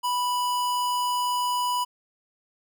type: tone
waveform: square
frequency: 986 Hz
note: B5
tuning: 3 cents flat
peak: -24 dBFS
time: 0.03-1.85 s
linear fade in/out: 20 ms
effects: none